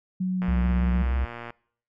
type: tone with pitch glide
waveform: sine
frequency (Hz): 185 to 179.53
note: F#3 to F3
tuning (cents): 0 to +48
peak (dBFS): -23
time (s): 0.2-1.03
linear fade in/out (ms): 10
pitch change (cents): -52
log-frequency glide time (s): 0.37-0.48
type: click train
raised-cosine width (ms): 0.5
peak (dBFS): -22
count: 129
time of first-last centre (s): 0.42-1.505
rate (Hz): 118
type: tone with vibrato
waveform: triangle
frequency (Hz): 65.4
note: C2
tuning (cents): 0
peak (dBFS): -20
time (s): 0.48-1.25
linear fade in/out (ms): 5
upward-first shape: sine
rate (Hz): 6.2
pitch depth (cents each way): 46
effects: noise-tail reverb RT60 0.6 s tail -24 dB re dry